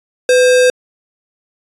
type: tone with sample-and-hold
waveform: sine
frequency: 502 Hz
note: B4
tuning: 28 cents sharp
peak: -6 dBFS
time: 0.29-0.7 s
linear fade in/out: 2 ms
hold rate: 2100 Hz
effects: resampled to 24000 Hz